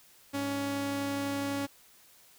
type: tone pair together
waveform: sawtooth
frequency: 104.01 / 280 Hz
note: G#2 / C#4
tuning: +3 / +18 cents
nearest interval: octave + perfect fourth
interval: 1715 cents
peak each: -38 / -27 dBFS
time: 0.33-1.67 s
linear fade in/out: 20 ms
effects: white hiss -59 dBFS RMS until 2.38 s